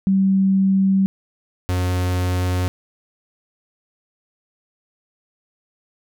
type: tone pair in turn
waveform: sine / 45% pulse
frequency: 192.8 / 90.57 Hz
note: G3 / F#2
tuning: -28 / -36 cents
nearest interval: octave + minor second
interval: 1308 cents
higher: first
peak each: -13 / -18 dBFS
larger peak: first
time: 0.07-1.06 / 1.69-2.68 s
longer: neither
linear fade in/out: 0 ms
effects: none